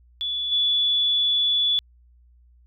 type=tone with level steps; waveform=sine; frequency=3437 Hz; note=A7; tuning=41 cents flat; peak=-24 / -18 dBFS; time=0.21-1.79 s; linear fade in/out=0 ms; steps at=0.51 s; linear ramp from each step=20 ms; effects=added 60 Hz sine -52 dBFS peak until 2.66 s